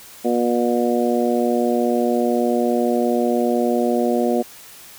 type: harmonic tone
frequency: 120 Hz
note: B2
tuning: 49 cents flat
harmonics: 2 / 3 / 4 / 5 / 6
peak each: -20 / -22 / -23 / -24 / -25 dBFS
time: 0.24-4.43 s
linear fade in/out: 20 ms
effects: white hiss -42 dBFS RMS until 4.98 s